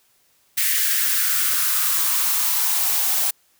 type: noise with high-pass filter sweep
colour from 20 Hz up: blue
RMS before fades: -20 dBFS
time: 0.57-3.31 s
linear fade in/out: 10 ms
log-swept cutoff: 1900 to 700 Hz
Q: 3.3
effects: white hiss -61 dBFS RMS until 3.59 s